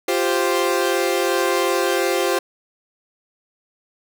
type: chord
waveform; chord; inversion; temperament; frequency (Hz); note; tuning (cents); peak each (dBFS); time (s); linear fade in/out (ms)
sawtooth; F suspended second; none; equal; 349.2 / 392 / 523.3; F4 / G4 / C5; 0 / 0 / 0; -18; 0.08-2.39; 5
effects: none